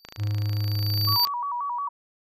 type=tone with exponential growth; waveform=square; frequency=4622 Hz; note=D8; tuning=28 cents flat; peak=-18 dBFS; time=0-1.25 s; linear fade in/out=0 ms; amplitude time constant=270 ms
type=click train; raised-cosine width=0.2 ms; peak=-21 dBFS; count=34; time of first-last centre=0.05-1.272 s; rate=27 Hz
type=tone; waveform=triangle; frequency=104.1 Hz; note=G#2; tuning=5 cents sharp; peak=-21 dBFS; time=0.17-1.18 s; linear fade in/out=50 ms
type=tone with vibrato; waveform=sine; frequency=1046.5 Hz; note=C6; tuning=in tune; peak=-26 dBFS; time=1.07-1.89 s; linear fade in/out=10 ms; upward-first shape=square; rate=5.6 Hz; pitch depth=140 cents each way
effects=none